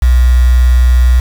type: tone with quantisation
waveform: sine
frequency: 61.74 Hz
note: B1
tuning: in tune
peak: -4 dBFS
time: 0.02-1.2 s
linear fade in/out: 5 ms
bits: 4
effects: none